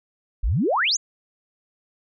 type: exponential sweep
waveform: sine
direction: up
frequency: 38.79 to 7240 Hz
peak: -18 dBFS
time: 0.43-0.97 s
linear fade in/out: 10 ms
effects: none